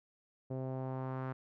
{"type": "tone with low-pass filter sweep", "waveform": "sawtooth", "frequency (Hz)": 130.81, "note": "C3", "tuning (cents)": 0, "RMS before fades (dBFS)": -39, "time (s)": [0.5, 1.33], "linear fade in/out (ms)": 10, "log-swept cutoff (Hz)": [540, 1400], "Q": 1.8, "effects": []}